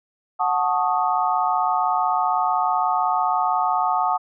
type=chord; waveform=sine; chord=D# half-diminished seventh; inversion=first; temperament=equal with one note detuned; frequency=734 / 880 / 1108.7 / 1244.5 Hz; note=F#5 / A5 / C#6 / D#6; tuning=-14 / 0 / 0 / 0 cents; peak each=-22 / -23 / -26 / -24 dBFS; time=0.39-4.18 s; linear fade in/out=20 ms; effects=none